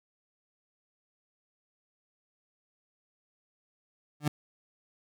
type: tone with exponential growth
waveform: 30% pulse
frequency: 148.5 Hz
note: D3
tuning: 20 cents sharp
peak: -19 dBFS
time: 4.2-4.28 s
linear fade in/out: 5 ms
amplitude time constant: 17 ms
effects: none